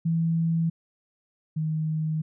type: tone pair in turn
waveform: sine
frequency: 164.81 / 156.72 Hz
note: E3 / D#3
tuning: 0 / +13 cents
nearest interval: minor second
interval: 87 cents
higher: first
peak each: -21 / -24 dBFS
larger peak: first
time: 0.05-0.7 / 1.56-2.22 s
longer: second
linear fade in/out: 10 ms
effects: none